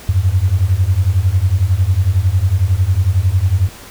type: beating tone pair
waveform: sine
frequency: 87.31 / 98.31 Hz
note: F2 / G2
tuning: 0 / +5 cents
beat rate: 11 Hz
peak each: -14 / -13 dBFS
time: 0.09-3.69 s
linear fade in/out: 0 ms
effects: pink hiss -36 dBFS RMS until 3.9 s